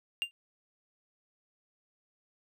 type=tone with exponential decay; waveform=triangle; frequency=2794 Hz; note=F7; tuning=in tune; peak=-23 dBFS; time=0.22-0.31 s; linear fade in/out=0 ms; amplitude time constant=19 ms; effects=none